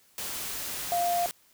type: tone in noise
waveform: sine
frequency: 698.5 Hz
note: F5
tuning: in tune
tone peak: -24 dBFS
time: 0.92-1.26 s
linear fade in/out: 0 ms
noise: white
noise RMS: -35 dBFS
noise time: 0.18-1.31 s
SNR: +8 dB
effects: white hiss -62 dBFS RMS until 1.53 s